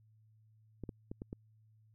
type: clicks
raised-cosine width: 3 ms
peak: -29 dBFS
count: 5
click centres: 0.837 / 0.892 / 1.115 / 1.219 / 1.329 s
effects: added 109 Hz sine -63 dBFS peak until 1.94 s